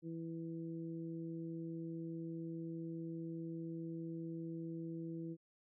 harmonic tone, 164.81 Hz, E3, in tune, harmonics 1 / 2 / 3, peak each -45 / -44 / -56 dBFS, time 0.02-5.37 s, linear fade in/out 50 ms, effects none

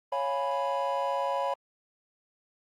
triangle chord, C# dominant seventh, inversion none, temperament equal, 554.4 / 698.5 / 830.6 / 987.8 Hz, C#5 / E#5 / G#5 / B5, 0 / 0 / 0 / 0 cents, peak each -29 / -34 / -33 / -29 dBFS, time 0.12-1.54 s, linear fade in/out 5 ms, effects Opus 32 kbps

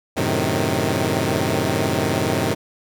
10% pulse chord, F# diminished seventh, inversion none, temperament equal, 92.5 / 110 / 130.81 / 155.56 Hz, F#2 / A2 / C3 / Eb3, 0 / 0 / 0 / 0 cents, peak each -16 dBFS, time 0.16-2.55 s, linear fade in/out 20 ms, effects none

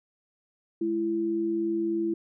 sine tone pair together, 211.8 / 335.1 Hz, G#3 / E4, +34 / +29 cents, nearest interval minor sixth, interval 795 cents, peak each -34 / -25 dBFS, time 0.81-2.14 s, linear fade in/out 5 ms, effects none

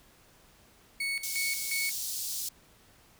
35% pulse tone with tremolo, 2217 Hz, C#7, in tune, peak -28 dBFS, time 1-1.91 s, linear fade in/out 5 ms, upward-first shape square, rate 2.8 Hz, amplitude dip 75%
pink high-pass noise, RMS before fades -35 dBFS, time 1.23-2.49 s, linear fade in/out 5 ms, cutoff 4600 Hz, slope 24 dB/octave
effects pink hiss -60 dBFS RMS until 3.19 s

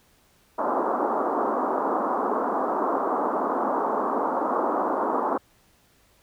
white band-pass noise, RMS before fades -25 dBFS, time 0.58-5.38 s, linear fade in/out 10 ms, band 230 to 1200 Hz, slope 48 dB/octave, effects pink hiss -61 dBFS RMS until 6.22 s

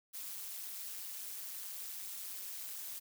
blue noise with amplitude modulation, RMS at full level -41 dBFS, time 0.13-3 s, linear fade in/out 20 ms, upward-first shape sine, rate 197 Hz, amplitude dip 80%, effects none

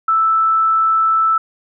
sine tone, 1318.5 Hz, E6, in tune, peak -11 dBFS, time 0.08-1.38 s, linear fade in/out 5 ms, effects none

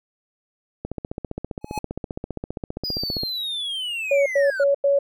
click train, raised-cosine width 2 ms, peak -15 dBFS, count 37, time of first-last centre 0.85-3.234 s, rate 15.1 Hz
square tone with exponential growth, 847 Hz, G#5, 34 cents sharp, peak -24 dBFS, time 1.61-1.79 s, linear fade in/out 5 ms, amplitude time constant 37 ms
triangle linear sweep, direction down, 4989 to 1396.9 Hz, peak -24 dBFS, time 2.84-4.64 s, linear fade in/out 5 ms
sine tone bursts, 561 Hz, C#5, 21 cents sharp, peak -15 dBFS, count 4, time 4.11-4.989 s, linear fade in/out 5 ms, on 150 ms, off 93 ms
effects none

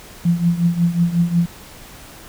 sine tone with tremolo, 171.6 Hz, F3, 30 cents flat, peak -10 dBFS, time 0.25-1.46 s, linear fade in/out 5 ms, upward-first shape triangle, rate 5.5 Hz, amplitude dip 85%, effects pink hiss -40 dBFS RMS until 2.28 s

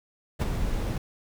brown noise with ADSR envelope, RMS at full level -21 dBFS, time 0.39-0.98 s, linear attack 28 ms, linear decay 25 ms, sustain -7 dB, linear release 4 ms, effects none

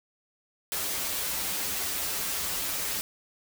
white noise with comb filter, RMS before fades -31 dBFS, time 0.72-3.01 s, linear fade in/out 0 ms, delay 8.4 ms, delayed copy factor -0.9, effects none

